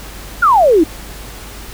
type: exponential sweep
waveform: sine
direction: down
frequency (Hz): 1480 to 296.2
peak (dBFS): -6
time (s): 0.42-0.84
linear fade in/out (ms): 10
effects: added 50 Hz sine -33 dBFS peak until 1.73 s + pink hiss -33 dBFS RMS until 1.73 s